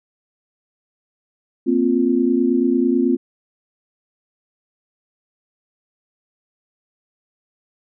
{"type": "chord", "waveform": "sine", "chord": "Bb suspended second", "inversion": "none", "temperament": "just", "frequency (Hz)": [233.1, 262.2, 349.6], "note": ["Bb3", "C4", "F4"], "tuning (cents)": [0, 4, 2], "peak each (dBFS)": [-20, -17, -19], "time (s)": [1.66, 3.17], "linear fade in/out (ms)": 20, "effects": []}